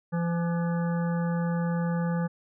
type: harmonic tone with a mistuned harmonic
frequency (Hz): 170.5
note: F3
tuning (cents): -41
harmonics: 1 / 3 / 5 / 7 / 9 / 10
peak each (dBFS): -25 / -35 / -39 / -42 / -44 / -45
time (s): 0.12-2.28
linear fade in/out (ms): 20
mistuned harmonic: 9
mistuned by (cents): -52
effects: none